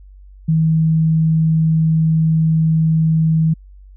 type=tone; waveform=sine; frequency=159.8 Hz; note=D#3; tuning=47 cents sharp; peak=-11 dBFS; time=0.48-3.54 s; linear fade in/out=10 ms; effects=added 48 Hz sine -38 dBFS peak until 3.96 s